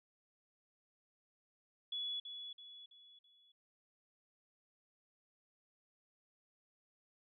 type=tone with echo; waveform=sine; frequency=3400 Hz; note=G#7; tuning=40 cents sharp; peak=-38 dBFS; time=1.92-2.2 s; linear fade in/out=5 ms; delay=330 ms; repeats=4; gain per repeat=-7 dB; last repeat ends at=3.52 s; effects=none